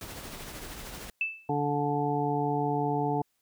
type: noise with tremolo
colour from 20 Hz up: pink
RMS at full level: -40 dBFS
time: 0.01-1.1 s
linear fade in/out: 2 ms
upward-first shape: sine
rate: 13 Hz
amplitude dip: 35%
type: tone with exponential decay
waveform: sine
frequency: 2637 Hz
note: E7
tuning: in tune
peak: -23 dBFS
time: 1.21-1.5 s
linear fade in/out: 2 ms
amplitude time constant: 62 ms
type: harmonic tone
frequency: 145.1 Hz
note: D3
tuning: 21 cents flat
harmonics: 1 / 2 / 3 / 5 / 6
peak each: -32 / -32 / -32 / -32 / -32 dBFS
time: 1.49-3.22 s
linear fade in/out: 5 ms
effects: white hiss -75 dBFS RMS until 3.41 s